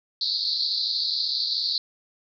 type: band-pass noise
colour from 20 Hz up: pink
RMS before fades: -26 dBFS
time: 0.21-1.78 s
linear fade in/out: 2 ms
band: 4000 to 4700 Hz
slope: 96 dB/octave
effects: none